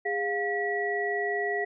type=tone cluster; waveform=sine; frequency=408.6 / 706 / 1936 Hz; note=G#4 / F5 / B6; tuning=-28 / +19 / -35 cents; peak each=-30 / -32 / -30 dBFS; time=0.05-1.65 s; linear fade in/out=10 ms; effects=none